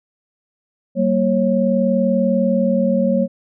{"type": "tone cluster", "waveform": "sine", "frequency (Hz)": [191.9, 232.3, 546], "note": ["G3", "A#3", "C#5"], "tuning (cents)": [-37, -6, -26], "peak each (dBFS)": -18, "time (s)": [0.95, 3.28], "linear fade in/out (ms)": 50, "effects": []}